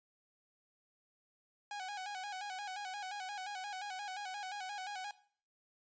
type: tone with vibrato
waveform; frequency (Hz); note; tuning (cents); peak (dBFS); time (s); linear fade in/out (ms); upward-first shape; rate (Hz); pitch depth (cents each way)
sawtooth; 784; G5; 0; -37; 1.71-5.11; 2; square; 5.7; 82
effects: noise-tail reverb RT60 0.5 s tail -17 dB re dry + resampled to 16000 Hz